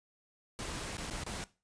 pink noise with dropouts, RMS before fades -40 dBFS, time 0.59-1.44 s, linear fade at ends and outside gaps 0 ms, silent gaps 0.969-0.981 / 1.1-1.109 / 1.237-1.264 s, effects noise-tail reverb RT60 0.3 s tail -18 dB re dry + resampled to 22050 Hz

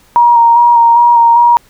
sine tone with vibrato, 942 Hz, A#5, 18 cents sharp, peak -3 dBFS, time 0.16-1.57 s, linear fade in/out 0 ms, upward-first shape square, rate 2.5 Hz, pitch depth 18 cents each way, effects pink hiss -47 dBFS RMS until 1.69 s

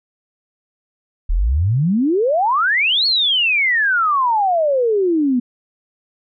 sine exponential two-way sweep, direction up then down, 35.42 to 4435 to 238 Hz, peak -13 dBFS, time 1.29-5.4 s, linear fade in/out 10 ms, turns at 3.06 s, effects none

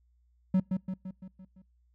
triangle tone with echo, 187.1 Hz, F#3, 20 cents sharp, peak -19 dBFS, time 0.54-0.6 s, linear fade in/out 5 ms, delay 170 ms, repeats 6, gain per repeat -5 dB, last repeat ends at 1.62 s, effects noise-tail reverb RT60 0.3 s tail -26 dB re dry + added 60 Hz sine -64 dBFS peak until 1.94 s

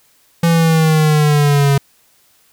square exponential sweep, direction down, 169 to 138.59 Hz, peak -10 dBFS, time 0.43-1.78 s, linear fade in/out 5 ms, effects white hiss -54 dBFS RMS until 2.52 s

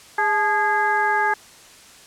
harmonic tone with a mistuned harmonic, 410.9 Hz, G#4, 18 cents flat, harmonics 1 / 2 / 3 / 4 / 5, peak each -28 / -20 / -27 / -21 / -31 dBFS, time 0.18-1.34 s, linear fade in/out 5 ms, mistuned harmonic 2, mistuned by +77 cents, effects white hiss -46 dBFS RMS until 2.06 s + low-pass 9000 Hz 12 dB/octave

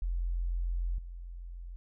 sine tone with level steps, 43.38 Hz, F1, 11 cents flat, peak -29 / -40 dBFS, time 0.02-1.76 s, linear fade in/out 0 ms, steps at 0.98 s, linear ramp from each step 5 ms, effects none

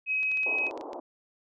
sine tone, 2542 Hz, D#7, 36 cents sharp, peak -25 dBFS, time 0.06-0.71 s, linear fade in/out 50 ms
clicks, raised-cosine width 0.2 ms, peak -29 dBFS, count 10, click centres 0.231 / 0.316 / 0.373 / 0.433 / 0.585 / 0.667 / 0.711 / 0.776 / 0.811 / 0.932 s
pink band-pass noise, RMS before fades -39 dBFS, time 0.46-1 s, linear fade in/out 5 ms, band 300 to 1000 Hz, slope 48 dB/octave
effects none

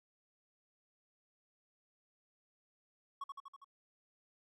triangle tone with echo, 1108.7 Hz, C#6, in tune, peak -37 dBFS, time 3.21-3.24 s, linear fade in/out 5 ms, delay 81 ms, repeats 5, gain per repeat -3 dB, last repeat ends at 3.645 s, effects none

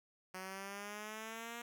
5% pulse exponential sweep, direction up, 185 to 238 Hz, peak -33 dBFS, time 0.34-1.62 s, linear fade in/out 5 ms, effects none

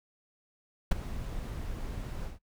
brown noise with ADSR envelope, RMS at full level -20 dBFS, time 0.91-2.39 s, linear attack 8 ms, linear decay 12 ms, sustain -17 dB, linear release 140 ms, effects noise-tail reverb RT60 0.1 s tail -22 dB re dry

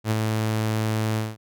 sawtooth tone with ADSR envelope, 109.4 Hz, A2, 9 cents flat, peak -15 dBFS, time 0.04-1.37 s, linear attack 68 ms, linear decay 28 ms, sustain -3 dB, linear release 200 ms, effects none

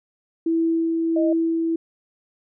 sine tone with tremolo, 329 Hz, E4, 3 cents flat, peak -17 dBFS, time 0.46-1.76 s, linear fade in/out 5 ms, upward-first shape sine, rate 1.5 Hz, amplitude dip 25%
sine tone, 622.3 Hz, D#5, in tune, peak -22 dBFS, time 1.16-1.33 s, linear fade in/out 5 ms
effects none

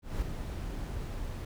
brown noise with ADSR envelope, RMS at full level -31 dBFS, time 0.02-1.45 s, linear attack 200 ms, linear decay 5 ms, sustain -6 dB, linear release 4 ms, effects none

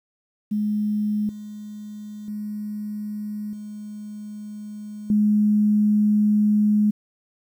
sine tone with level steps, 210 Hz, G#3, 19 cents sharp, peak -20 / -33 / -27 / -32 / -15 dBFS, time 0.51-6.91 s, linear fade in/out 10 ms, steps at 1.29 / 2.28 / 3.53 / 5.1 s, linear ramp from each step 2 ms, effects 9-bit

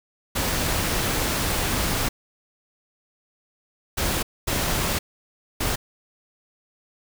pink noise bursts at uneven times, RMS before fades -24 dBFS, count 4, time 0.35-2.09 / 3.97-4.23 / 4.47-4.99 / 5.6-5.76 s, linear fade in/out 10 ms, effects none

